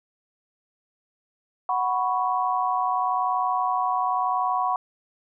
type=chord; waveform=sine; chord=F# suspended fourth; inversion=none; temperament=equal; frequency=740 / 987.8 / 1108.7 Hz; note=F#5 / B5 / C#6; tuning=0 / 0 / 0 cents; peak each=-25 / -26 / -26 dBFS; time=1.69-4.76 s; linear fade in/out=2 ms; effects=none